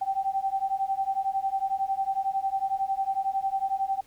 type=beating tone pair; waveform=sine; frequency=772 / 783 Hz; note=G5 / G5; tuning=-27 / -2 cents; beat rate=11 Hz; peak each=-28 dBFS; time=0.01-4.01 s; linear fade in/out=10 ms; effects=pink hiss -59 dBFS RMS until 4.06 s